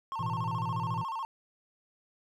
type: tone with vibrato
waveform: triangle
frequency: 987.8 Hz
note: B5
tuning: in tune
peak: -31 dBFS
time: 0.12-1.25 s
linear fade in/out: 0 ms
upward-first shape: square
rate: 14 Hz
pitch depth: 150 cents each way
type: chord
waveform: triangle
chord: A suspended second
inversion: none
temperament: just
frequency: 110 / 123.75 / 165 Hz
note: A2 / B2 / E3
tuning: 0 / +4 / +2 cents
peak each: -35 dBFS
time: 0.19-1.04 s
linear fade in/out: 10 ms
effects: none